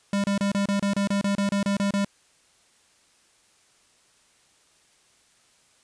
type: tone bursts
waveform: square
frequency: 200 Hz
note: G3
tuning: 35 cents sharp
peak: -22 dBFS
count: 14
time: 0.13-2.047 s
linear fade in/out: 2 ms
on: 110 ms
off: 29 ms
effects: white hiss -61 dBFS RMS until 5.83 s + resampled to 22050 Hz